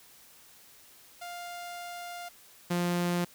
sawtooth tone pair in turn, 701 / 175.25 Hz, F5 / F3, +6 / +6 cents, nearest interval 2 octaves, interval 2400 cents, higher first, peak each -35 / -23 dBFS, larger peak second, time 1.21-2.29 / 2.7-3.25 s, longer first, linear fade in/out 10 ms, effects white hiss -56 dBFS RMS until 3.34 s

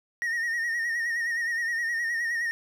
triangle tone with vibrato, 1864.7 Hz, A#6, in tune, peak -24 dBFS, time 0.22-2.51 s, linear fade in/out 0 ms, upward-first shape sine, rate 9.6 Hz, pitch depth 55 cents each way, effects none

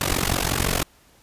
pink noise with amplitude modulation, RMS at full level -19 dBFS, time 0.01-0.83 s, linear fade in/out 0 ms, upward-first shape sine, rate 45.9 Hz, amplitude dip 90%, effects pink hiss -56 dBFS RMS until 1.22 s + resampled to 32000 Hz

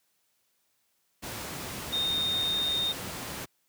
sine tone in noise, 3674 Hz, A#7, 26 cents flat, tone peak -26 dBFS, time 1.92-2.93 s, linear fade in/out 20 ms, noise pink, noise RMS -37 dBFS, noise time 1.22-3.46 s, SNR +8 dB, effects white hiss -73 dBFS RMS until 3.68 s + high-pass 80 Hz 12 dB/octave

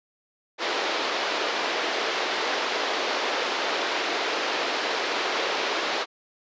pink band-pass noise, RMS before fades -27 dBFS, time 0.58-6.06 s, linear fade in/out 50 ms, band 370 to 4800 Hz, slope 24 dB/octave, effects resampled to 16000 Hz

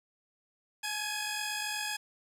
15% pulse tone cluster, 850 / 1652 / 2507 Hz, G#5 / G#6 / D#7, +40 / -10 / +12 cents, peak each -31 dBFS, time 0.83-1.97 s, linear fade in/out 10 ms, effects resampled to 32000 Hz + 10-bit

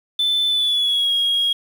sine tone with pitch glide, 3520 to 3284 Hz, A7 to G#7, 0 to -20 cents, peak -14 dBFS, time 0.19-1.53 s, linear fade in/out 5 ms, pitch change -120 cents, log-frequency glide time 0.49-1.13 s, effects tanh soft clip ceiling -14 dBFS + 7-bit

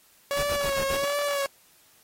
sawtooth tone with vibrato, 561 Hz, C#5, 21 cents sharp, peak -21 dBFS, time 0.31-1.46 s, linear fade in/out 0 ms, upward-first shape sine, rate 1.4 Hz, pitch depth 54 cents each way
pink noise with tremolo, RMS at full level -34 dBFS, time 0.36-1.05 s, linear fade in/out 10 ms, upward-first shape square, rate 7.4 Hz, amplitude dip 75%
effects white hiss -59 dBFS RMS until 2.03 s + AAC 48 kbps

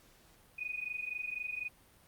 sine tone pair together, 2465 / 2489 Hz, D#7 / D#7, -17 / 0 cents, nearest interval unison, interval 17 cents, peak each -40 / -39 dBFS, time 0.58-1.69 s, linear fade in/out 10 ms, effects pink hiss -63 dBFS RMS until 2.07 s + Opus 48 kbps

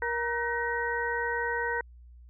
harmonic tone with a mistuned harmonic, 472.2 Hz, A#4, 22 cents sharp, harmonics 1 / 2 / 3 / 4, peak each -33 / -33 / -33 / -33 dBFS, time 0.02-1.81 s, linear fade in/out 2 ms, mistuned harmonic 3, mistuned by +120 cents, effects added 60 Hz sine -48 dBFS peak until 2.29 s

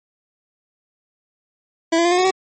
25% pulse tone with pitch steps, 329.6 / 338.9 / 348.4 / 358.2 / 368.3 / 378.6 Hz, E4 / E4 / F4 / F4 / F#4 / F#4, 0 / +48 / -4 / +44 / -8 / +40 cents, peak -10 dBFS, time 1.92-2.31 s, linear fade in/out 10 ms, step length 65 ms, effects MP3 32 kbps

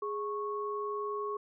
sine tone pair together, 415.3 / 1102.3 Hz, G#4 / C#6, 0 / -10 cents, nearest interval octave + perfect fourth, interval 1690 cents, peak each -35 / -36 dBFS, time 0.02-1.37 s, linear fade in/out 5 ms, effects none

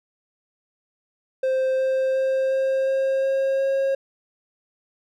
triangle tone with pitch steps, 523.3 / 526.3 / 529.4 / 532.4 / 535.5 / 538.6 / 541.8 Hz, C5 / C5 / C5 / C5 / C5 / C#5 / C#5, 0 / +10 / +20 / +30 / +40 / -50 / -40 cents, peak -17 dBFS, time 1.43-3.95 s, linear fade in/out 5 ms, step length 360 ms, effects none

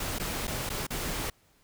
pink noise with dropouts, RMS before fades -33 dBFS, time 0-1.3 s, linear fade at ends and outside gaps 5 ms, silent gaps 0.186-0.197 / 0.471-0.477 / 0.693-0.7 / 0.868-0.904 s, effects pink hiss -65 dBFS RMS until 1.63 s

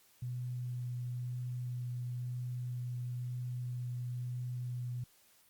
sine tone with vibrato, 123.47 Hz, B2, in tune, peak -36 dBFS, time 0.22-5.04 s, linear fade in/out 5 ms, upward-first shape sine, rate 1 Hz, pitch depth 8 cents each way, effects white hiss -66 dBFS RMS until 5.49 s + Opus 48 kbps

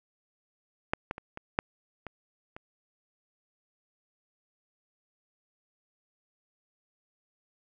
clicks, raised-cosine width 0.5 ms, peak -11 / -17 / -25 / -24 / -9 / -24 / -27 dBFS, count 7, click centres 0.935 / 1.111 / 1.181 / 1.374 / 1.589 / 2.067 / 2.565 s, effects none

